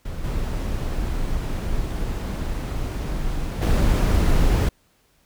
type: noise with level steps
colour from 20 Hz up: brown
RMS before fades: -30 / -25 / -17 dBFS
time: 0.05-4.69 s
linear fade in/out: 5 ms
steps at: 0.23 / 3.61 s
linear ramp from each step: 20 ms
effects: pink hiss -62 dBFS RMS until 5.25 s